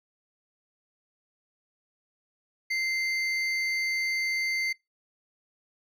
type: tone pair together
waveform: triangle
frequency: 2086 / 4539 Hz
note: C7 / C#8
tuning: -6 / +40 cents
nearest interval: octave + minor second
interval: 1346 cents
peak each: -25 / -34 dBFS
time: 2.7-4.73 s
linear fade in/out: 10 ms
effects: noise-tail reverb RT60 0.2 s tail -24 dB re dry